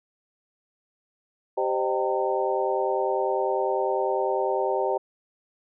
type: harmonic tone with a mistuned harmonic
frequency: 130 Hz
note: C3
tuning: 11 cents flat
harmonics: 3 / 4 / 5 / 6 / 7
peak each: -27 / -28 / -29 / -30 / -30 dBFS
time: 1.57-4.98 s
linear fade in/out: 10 ms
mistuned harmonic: 5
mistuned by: -110 cents
effects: none